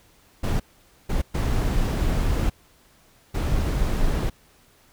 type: noise bursts at uneven times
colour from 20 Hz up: brown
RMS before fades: -22 dBFS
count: 4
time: 0.43-0.6 / 1.09-1.22 / 1.34-2.5 / 3.34-4.3 s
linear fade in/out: 10 ms
effects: pink hiss -57 dBFS RMS until 4.92 s